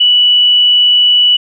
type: tone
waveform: sine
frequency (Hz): 2954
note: F#7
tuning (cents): -3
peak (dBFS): -5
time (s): 0-1.37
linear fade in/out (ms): 10
effects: none